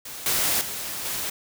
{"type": "noise with level steps", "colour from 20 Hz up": "white", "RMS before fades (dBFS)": [-37, -23, -32, -29], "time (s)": [0.05, 1.3], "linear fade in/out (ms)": 5, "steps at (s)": [0.26, 0.61, 1.05], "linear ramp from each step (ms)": 2, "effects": []}